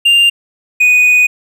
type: tone pair in turn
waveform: triangle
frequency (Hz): 2794 / 2481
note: F7 / D#7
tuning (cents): 0 / -6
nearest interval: major second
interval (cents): 206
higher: first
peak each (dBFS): -4 / -4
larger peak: neither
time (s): 0.05-0.3 / 0.8-1.27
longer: second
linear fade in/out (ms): 10
effects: none